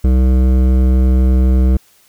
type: tone with hard clipping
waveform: sine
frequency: 64 Hz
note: C2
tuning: 38 cents flat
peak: -10 dBFS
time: 0.04-1.77 s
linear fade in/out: 5 ms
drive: 13 dB
effects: white hiss -51 dBFS RMS until 2.08 s